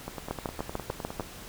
two click trains, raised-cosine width 1 ms, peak -16 / -21 dBFS, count 7 / 12, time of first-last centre 0.31-1.198 / 0.08-1.207 s, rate 6.76 / 9.76 Hz, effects pink hiss -45 dBFS RMS until 1.48 s

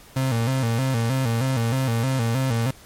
35% pulse tone with vibrato, 123.47 Hz, B2, in tune, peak -18 dBFS, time 0.16-2.71 s, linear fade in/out 5 ms, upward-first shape square, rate 3.2 Hz, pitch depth 120 cents each way, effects pink hiss -48 dBFS RMS until 2.85 s + MP3 64 kbps

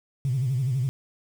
sine tone with vibrato, 129.5 Hz, C3, 17 cents flat, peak -21 dBFS, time 0.25-0.89 s, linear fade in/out 0 ms, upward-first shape sine, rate 12 Hz, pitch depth 140 cents each way, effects tanh soft clip ceiling -18 dBFS + 8-bit

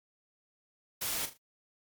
white noise with echo, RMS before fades -34 dBFS, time 1.01-1.26 s, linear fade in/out 10 ms, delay 39 ms, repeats 3, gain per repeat -10 dB, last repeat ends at 1.377 s, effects MP3 96 kbps

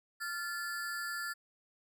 square ring-modulated tone, 1562 Hz, G6, 7 cents flat, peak -34 dBFS, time 0.2-1.34 s, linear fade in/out 20 ms, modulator 176 Hz, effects none

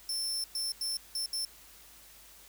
sawtooth tone bursts at uneven times, 5350 Hz, E8, 25 cents sharp, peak -29 dBFS, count 5, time 0.09-0.44 / 0.55-0.72 / 0.81-0.97 / 1.15-1.26 / 1.33-1.45 s, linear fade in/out 2 ms, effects added 50 Hz sine -64 dBFS peak until 2.48 s + white hiss -55 dBFS RMS until 2.48 s

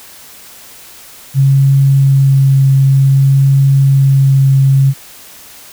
sine tone with vibrato, 136.3 Hz, C#3, 29 cents flat, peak -5 dBFS, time 1.34-4.94 s, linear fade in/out 50 ms, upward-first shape triangle, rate 0.54 Hz, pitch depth 12 cents each way, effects white hiss -36 dBFS RMS until 5.72 s

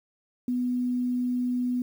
sine tone with quantisation, 247.8 Hz, B3, 6 cents sharp, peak -24 dBFS, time 0.48-1.82 s, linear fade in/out 2 ms, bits 9, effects none

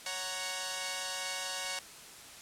5% pulse chord, F# major, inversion second, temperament equal, 554.4 / 740 / 932.3 Hz, C#5 / F#5 / A#5, 0 / 0 / 0 cents, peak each -28 dBFS, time 0.06-1.79 s, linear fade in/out 2 ms, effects white hiss -50 dBFS RMS until 2.41 s + low-pass 10000 Hz 12 dB/octave

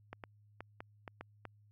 clicks, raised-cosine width 0.5 ms, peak -29 dBFS, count 7, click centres 0.13 / 0.238 / 0.606 / 0.805 / 1.078 / 1.21 / 1.453 s, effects added 104 Hz sine -62 dBFS peak until 1.71 s

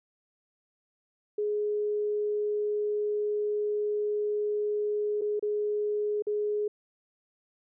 sine tone with dropouts, 418.2 Hz, G#4, 12 cents sharp, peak -26 dBFS, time 1.38-6.68 s, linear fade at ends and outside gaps 5 ms, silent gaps 5.212-5.217 / 5.395-5.425 / 6.223-6.268 s, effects none

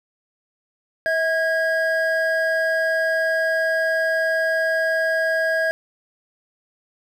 triangle tone pair together, 646 / 1639.1 Hz, E5 / G#6, -35 / -23 cents, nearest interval octave + major third, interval 1612 cents, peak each -19 / -19 dBFS, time 1.06-5.71 s, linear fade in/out 0 ms, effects 9-bit

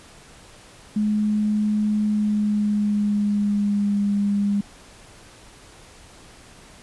sine tone with pitch glide, 211.2 to 202.6 Hz, G#3 to G#3, +29 to -43 cents, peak -18 dBFS, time 0.96-4.61 s, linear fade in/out 5 ms, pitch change -72 cents, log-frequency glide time 2.05-4.1 s, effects pink hiss -47 dBFS RMS until 6.82 s + resampled to 24000 Hz

